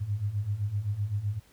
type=beating tone pair; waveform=sine; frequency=98 / 105.8 Hz; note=G2 / G#2; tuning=0 / +33 cents; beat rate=7.8 Hz; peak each=-33 / -29 dBFS; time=0-1.4 s; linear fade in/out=20 ms; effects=pink hiss -61 dBFS RMS until 1.52 s